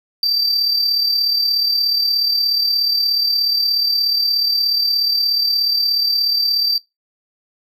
triangle tone with amplitude modulation, 4667 Hz, D8, 12 cents flat, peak -11 dBFS, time 0.23-6.78 s, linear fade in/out 2 ms, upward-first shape sine, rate 36.8 Hz, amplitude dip 45%, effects noise-tail reverb RT60 0.2 s tail -22 dB re dry

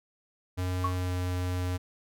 square tone with pitch glide, 91.2 to 90.36 Hz, F#2 to F#2, -24 to -40 cents, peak -29 dBFS, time 0.57-1.78 s, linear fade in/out 20 ms, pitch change -16 cents, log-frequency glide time 0.94-1.17 s
sine tone with exponential decay, 1108.7 Hz, C#6, in tune, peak -23 dBFS, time 0.84-0.99 s, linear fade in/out 5 ms, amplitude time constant 31 ms
effects none

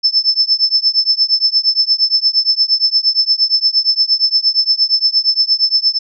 sine tone with tremolo, 5274 Hz, E8, in tune, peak -6 dBFS, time 0.03-5.99 s, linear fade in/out 20 ms, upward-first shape triangle, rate 8.6 Hz, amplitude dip 100%, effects none

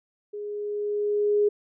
sine tone with level ramp, 414.5 Hz, G#4, 3 cents flat, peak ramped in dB -32 to -17 dBFS, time 0.33-1.49 s, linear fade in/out 10 ms, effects none

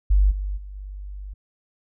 sine tone with level steps, 49 Hz, G1, in tune, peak -13 / -24 / -34 / -32 dBFS, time 0.1-1.34 s, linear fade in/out 10 ms, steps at 0.3 / 0.56 / 0.74 s, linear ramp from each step 20 ms, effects none

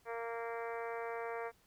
harmonic tone, 231.3 Hz, A#3, 13 cents flat, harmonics 2 / 3 / 4 / 5 / 6 / 7 / 8 / 9 / 10, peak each -41 / -45 / -47 / -49 / -51 / -52 / -53 / -54 / -55 dBFS, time 0.05-1.52 s, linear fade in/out 50 ms, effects pink hiss -70 dBFS RMS until 1.66 s

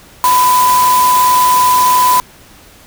sine tone in noise, 1000 Hz, B5, 21 cents sharp, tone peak -7 dBFS, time 0.24-2.2 s, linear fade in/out 0 ms, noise white, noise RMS -18 dBFS, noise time 0.24-2.2 s, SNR +8 dB, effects pink hiss -41 dBFS RMS until 2.86 s

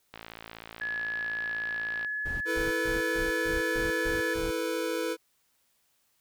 click train, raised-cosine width 0.3 ms, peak -25 dBFS, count 108, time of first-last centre 0.14-2.047 s, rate 56.1 Hz
sine tone with pitch glide, 1700 to 1715.8 Hz, G#6 to A6, +40 to -44 cents, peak -30 dBFS, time 0.81-4.34 s, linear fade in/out 5 ms, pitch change +16 cents, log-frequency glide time 2.03-2.66 s
brown noise bursts, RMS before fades -37 dBFS, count 8, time 2.25-4.51 s, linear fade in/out 10 ms, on 160 ms, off 140 ms
square chord, E suspended fourth, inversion none, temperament equal, 329.6 / 440 / 493.9 Hz, E4 / A4 / B4, 0 / 0 / 0 cents, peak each -34 / -35 / -33 dBFS, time 2.45-5.17 s, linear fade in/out 50 ms
effects white hiss -71 dBFS RMS until 6.2 s

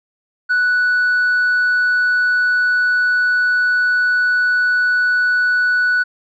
sine tone with tanh clipping, 1480 Hz, F#6, in tune, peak -13 dBFS, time 0.49-6.04 s, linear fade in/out 20 ms, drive 1 dB, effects none

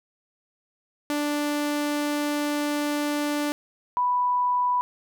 sawtooth / sine tone pair in turn, 293.7 / 987.9 Hz, D4 / B5, 0 / 0 cents, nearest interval octave + major sixth, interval 2100 cents, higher second, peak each -20 dBFS, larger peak neither, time 1.1-3.52 / 3.97-4.81 s, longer first, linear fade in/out 0 ms, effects none

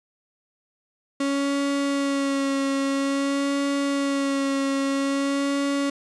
35% pulse tone with vibrato, 277.2 Hz, C#4, in tune, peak -20 dBFS, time 1.2-5.9 s, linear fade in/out 5 ms, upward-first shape sine, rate 0.5 Hz, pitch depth 21 cents each way, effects resampled to 22050 Hz

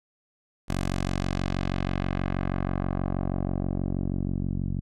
10% pulse tone with low-pass filter sweep, 46.25 Hz, F#1, in tune, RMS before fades -28 dBFS, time 0.68-4.81 s, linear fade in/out 20 ms, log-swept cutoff 11000 to 180 Hz, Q 0.92, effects none

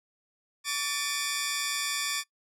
10% pulse tone cluster, 1141 / 1774 / 2431 Hz, C#6 / A6 / D#7, +50 / +14 / -41 cents, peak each -24 dBFS, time 0.64-2.24 s, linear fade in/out 50 ms, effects noise-tail reverb RT60 0.1 s tail -20 dB re dry + low-pass 11000 Hz 12 dB/octave

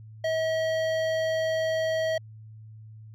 triangle tone with hard clipping, 641 Hz, E5, 49 cents flat, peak -26 dBFS, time 0.24-2.18 s, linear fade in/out 5 ms, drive 17 dB, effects added 109 Hz sine -43 dBFS peak until 3.14 s

